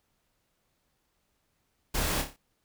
pink noise with echo, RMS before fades -30 dBFS, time 1.94-2.22 s, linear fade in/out 10 ms, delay 29 ms, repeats 5, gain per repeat -6 dB, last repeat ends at 2.365 s, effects pink hiss -75 dBFS RMS until 2.64 s

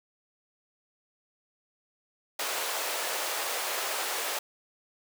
pink high-pass noise, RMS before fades -32 dBFS, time 2.39-4.39 s, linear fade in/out 5 ms, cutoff 480 Hz, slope 24 dB/octave, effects none

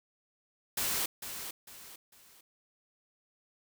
white noise with echo, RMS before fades -32 dBFS, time 0.77-1.06 s, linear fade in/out 5 ms, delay 450 ms, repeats 3, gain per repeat -9 dB, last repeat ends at 2.41 s, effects none

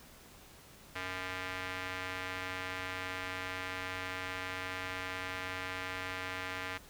square tone with band-pass filter, 92.5 Hz, F#2, in tune, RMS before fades -40 dBFS, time 0.95-6.78 s, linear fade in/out 10 ms, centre 2000 Hz, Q 1.4, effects pink hiss -56 dBFS RMS until 6.89 s

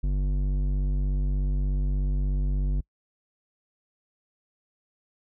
square tone with low-pass filter, 48.34 Hz, G1, 23 cents flat, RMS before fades -25 dBFS, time 0.03-2.81 s, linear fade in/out 10 ms, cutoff 200 Hz, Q 0.75, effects noise-tail reverb RT60 0.1 s tail -26 dB re dry

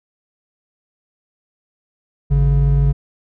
triangle tone pair together, 53.37 / 140.4 Hz, G#1 / C#3, +48 / +22 cents, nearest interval octave + perfect fourth, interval 1674 cents, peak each -12 dBFS, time 2.3-2.93 s, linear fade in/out 20 ms, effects none

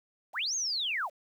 sine linear two-way sweep, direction up then down, 493 to 6645 to 493 Hz, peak -29 dBFS, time 0.33-1.1 s, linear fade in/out 50 ms, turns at 0.55 s, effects 10-bit

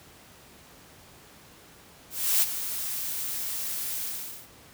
blue noise with ADSR envelope, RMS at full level -21 dBFS, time 2.1-4.49 s, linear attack 320 ms, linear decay 29 ms, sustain -11 dB, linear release 460 ms, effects pink hiss -52 dBFS RMS until 4.73 s + high-pass 60 Hz 12 dB/octave

